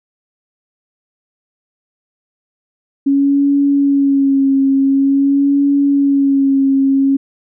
sine tone with vibrato, 276.6 Hz, C#4, 4 cents flat, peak -9 dBFS, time 3.06-7.17 s, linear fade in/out 10 ms, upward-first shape sine, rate 0.47 Hz, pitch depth 33 cents each way, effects none

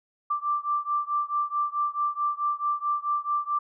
sine beating tone pair, 1174.7 / 1179.3 Hz, D6 / D6, 0 / +7 cents, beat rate 4.6 Hz, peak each -27 / -28 dBFS, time 0.3-3.59 s, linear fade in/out 10 ms, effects none

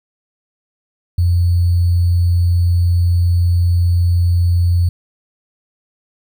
sine tone with sample-and-hold, 87.31 Hz, F2, in tune, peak -10 dBFS, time 1.18-4.89 s, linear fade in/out 5 ms, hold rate 4410 Hz, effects none

